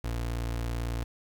30% pulse tone, 58 Hz, A#1, 8 cents flat, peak -27 dBFS, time 0.04-1.04 s, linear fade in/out 5 ms, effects 9-bit

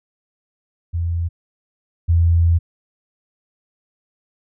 sine tone pair in turn, 84.8 / 84.31 Hz, E2 / E2, +50 / +40 cents, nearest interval unison, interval 10 cents, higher first, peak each -18 / -11 dBFS, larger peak second, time 0.93-1.29 / 2.08-2.59 s, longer second, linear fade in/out 20 ms, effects none

